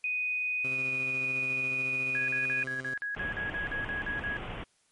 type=tone with pitch glide; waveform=sine; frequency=2489 to 2469 Hz; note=D#7 to D#7; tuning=0 to -14 cents; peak=-28 dBFS; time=0.04-2.64 s; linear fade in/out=2 ms; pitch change=-14 cents; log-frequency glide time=0.7-0.81 s
type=tone with tremolo; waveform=15% pulse; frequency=130.81 Hz; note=C3; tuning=in tune; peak=-33 dBFS; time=0.64-2.94 s; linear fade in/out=5 ms; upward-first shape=square; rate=14 Hz; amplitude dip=25%
type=tone bursts; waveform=sine; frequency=1661.2 Hz; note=G#6; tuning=in tune; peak=-31 dBFS; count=13; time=2.15-4.368 s; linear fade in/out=0 ms; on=130 ms; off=44 ms
type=low-pass noise; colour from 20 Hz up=pink; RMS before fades=-39 dBFS; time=3.16-4.64 s; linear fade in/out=5 ms; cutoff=3300 Hz; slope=96 dB/octave
effects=white hiss -69 dBFS RMS until 4.91 s + MP3 48 kbps